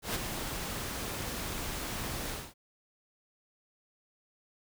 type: noise with ADSR envelope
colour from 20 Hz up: pink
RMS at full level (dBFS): -31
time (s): 0.02-2.54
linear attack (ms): 130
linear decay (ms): 16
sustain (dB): -6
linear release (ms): 230
effects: none